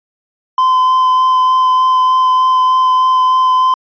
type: tone with vibrato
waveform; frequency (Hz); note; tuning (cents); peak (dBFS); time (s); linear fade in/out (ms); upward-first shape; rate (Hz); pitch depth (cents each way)
triangle; 1026; C6; -34; -6; 0.58-3.74; 2; sine; 3.3; 9
effects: resampled to 11025 Hz